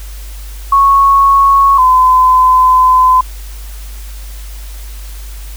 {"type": "tone pair in turn", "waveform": "sine", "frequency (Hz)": [1104, 1019.8], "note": ["C#6", "C6"], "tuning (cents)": [-7, -45], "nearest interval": "minor second", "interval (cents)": 138, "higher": "first", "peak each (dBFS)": -4, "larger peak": "neither", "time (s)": [[0.72, 1.78], [1.78, 3.21]], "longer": "second", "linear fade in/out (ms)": 5, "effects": ["added 50 Hz sine -24 dBFS peak until 5.56 s", "white hiss -36 dBFS RMS until 5.56 s"]}